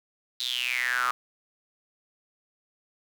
sawtooth tone with high-pass filter sweep, 124.2 Hz, B2, 10 cents sharp, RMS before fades -28 dBFS, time 0.4-1.11 s, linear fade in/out 0 ms, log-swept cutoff 4000 to 1200 Hz, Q 9.2, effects none

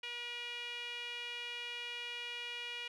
sawtooth tone with band-pass filter, 480 Hz, B4, 49 cents flat, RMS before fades -43 dBFS, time 0.03-2.88 s, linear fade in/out 5 ms, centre 2700 Hz, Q 5.1, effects none

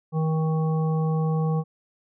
harmonic tone, 158.5 Hz, D#3, 32 cents sharp, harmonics 1 / 3 / 5 / 7, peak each -21 / -31 / -35 / -38 dBFS, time 0.12-1.64 s, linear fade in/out 50 ms, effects none

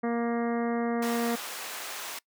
harmonic tone, 234.7 Hz, A#3, 12 cents sharp, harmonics 1 / 2 / 3 / 4 / 5 / 6 / 7 / 8 / 9, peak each -28 / -31 / -35 / -43 / -40 / -46 / -46 / -44 / -49 dBFS, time 0.03-1.36 s, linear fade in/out 10 ms
pink high-pass noise, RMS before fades -38 dBFS, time 1.02-2.19 s, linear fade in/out 5 ms, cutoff 740 Hz, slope 12 dB/octave
effects noise-tail reverb RT60 0.1 s tail -23 dB re dry

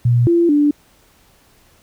sine tone with pitch steps, 120.2 / 341.1 / 292.7 Hz, B2 / F4 / D4, -46 / -41 / -6 cents, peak -10 dBFS, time 0.05-0.71 s, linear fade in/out 5 ms, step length 220 ms, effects pink hiss -53 dBFS RMS until 1.82 s

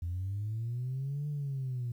sine linear two-way sweep, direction up then down, 83.4 to 148.6 to 118.3 Hz, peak -31 dBFS, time 0.02-1.92 s, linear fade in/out 5 ms, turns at 1.28 s, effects tanh soft clip ceiling -29 dBFS + 11-bit

